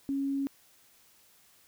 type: tone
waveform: sine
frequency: 275.7 Hz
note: C#4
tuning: 9 cents flat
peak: -28 dBFS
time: 0.09-0.47 s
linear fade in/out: 0 ms
effects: white hiss -62 dBFS RMS until 1.67 s